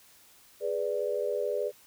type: chord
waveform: sine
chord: G# diminished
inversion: none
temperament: equal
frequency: 415.3 / 493.9 / 587.3 Hz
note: G#4 / B4 / D5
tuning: 0 / 0 / 0 cents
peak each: -32 dBFS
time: 0.6-1.72 s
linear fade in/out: 50 ms
effects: white hiss -58 dBFS RMS until 1.86 s